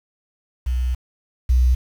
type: tone pair in turn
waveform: sine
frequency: 62.3 / 62.3 Hz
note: B1 / B1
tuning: +16 / +16 cents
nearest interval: unison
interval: 0 cents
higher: neither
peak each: -18 / -12 dBFS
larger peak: second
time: 0.66-0.95 / 1.49-1.75 s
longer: first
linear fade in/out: 10 ms
effects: 7-bit